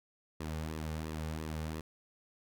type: tone with flanger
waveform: sawtooth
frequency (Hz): 78.5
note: D#2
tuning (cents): +16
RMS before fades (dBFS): -39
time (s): 0.4-1.81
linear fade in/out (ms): 5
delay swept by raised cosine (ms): 1.3 to 3.1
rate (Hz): 2.9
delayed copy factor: -0.6
effects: none